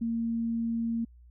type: tone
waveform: sine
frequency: 230 Hz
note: A#3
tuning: 23 cents flat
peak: -27 dBFS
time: 0.01-1.05 s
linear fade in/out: 10 ms
effects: added 60 Hz sine -51 dBFS peak until 1.3 s